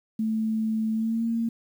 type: tone with pitch glide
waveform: sine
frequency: 220 to 229.7 Hz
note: A3 to A#3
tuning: 0 to -25 cents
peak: -23 dBFS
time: 0.19-1.49 s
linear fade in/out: 5 ms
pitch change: +75 cents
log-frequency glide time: 0.93-1.24 s
effects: 9-bit